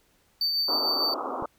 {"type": "tone with tremolo", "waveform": "triangle", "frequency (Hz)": 4578, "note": "D8", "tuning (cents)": -45, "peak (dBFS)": -21, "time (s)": [0.41, 1.14], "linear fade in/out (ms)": 2, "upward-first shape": "triangle", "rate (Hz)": 6.7, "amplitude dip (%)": 35}
{"type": "band-pass noise", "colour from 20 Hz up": "white", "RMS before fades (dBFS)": -32, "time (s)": [0.68, 1.46], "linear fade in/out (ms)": 5, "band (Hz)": [240, 1300], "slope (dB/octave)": 96}
{"type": "click", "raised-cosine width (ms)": 2, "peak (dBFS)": -23, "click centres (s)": 1.424}
{"effects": ["pink hiss -65 dBFS RMS until 1.58 s"]}